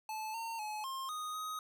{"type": "tone with pitch steps", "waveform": "square", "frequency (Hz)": [869, 912, 852, 1063, 1242, 1256], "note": ["A5", "A#5", "G#5", "C6", "D#6", "D#6"], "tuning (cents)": [-22, -38, 44, 27, -3, 16], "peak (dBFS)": -39, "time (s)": [0.09, 1.59], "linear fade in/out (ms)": 2, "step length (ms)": 250, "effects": []}